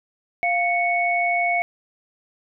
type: tone pair together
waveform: sine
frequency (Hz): 698.3 / 2217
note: F5 / C#7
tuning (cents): 0 / 0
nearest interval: octave + minor sixth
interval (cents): 2000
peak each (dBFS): -21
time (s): 0.43-1.62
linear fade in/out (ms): 0
effects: none